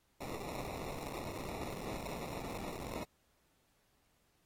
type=noise with sample-and-hold; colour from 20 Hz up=blue; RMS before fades=-43 dBFS; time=0.2-3.04 s; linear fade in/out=10 ms; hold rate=1575 Hz; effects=pink hiss -75 dBFS RMS until 4.45 s + AAC 48 kbps